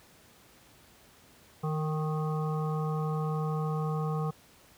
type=harmonic tone with a mistuned harmonic; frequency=155.56 Hz; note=D#3; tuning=in tune; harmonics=1 / 3 / 5 / 7 / 8; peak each=-29 / -37 / -40 / -41 / -43 dBFS; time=1.63-4.31 s; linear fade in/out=10 ms; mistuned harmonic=3; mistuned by=-22 cents; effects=pink hiss -58 dBFS RMS until 4.77 s + high-pass 60 Hz 12 dB/octave